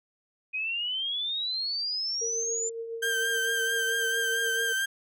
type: exponential sweep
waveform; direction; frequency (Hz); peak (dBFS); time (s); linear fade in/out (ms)
sine; up; 2490 to 7220; -28; 0.53-2.7; 20
type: tone with tremolo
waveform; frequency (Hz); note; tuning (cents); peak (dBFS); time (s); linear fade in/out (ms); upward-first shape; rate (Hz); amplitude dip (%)
sine; 458; A#4; -31; -31; 2.21-4.73; 10; triangle; 7.2; 50
type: tone with vibrato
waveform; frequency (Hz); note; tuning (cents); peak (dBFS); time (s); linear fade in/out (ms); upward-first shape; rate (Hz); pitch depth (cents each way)
35% pulse; 1576; G6; +9; -24; 3.02-4.86; 10; triangle; 4.5; 36
effects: none